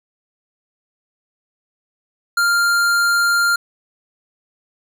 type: tone with hard clipping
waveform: sine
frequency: 1396.9 Hz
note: F6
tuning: in tune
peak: -15 dBFS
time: 2.37-3.56 s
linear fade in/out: 5 ms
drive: 16 dB
effects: none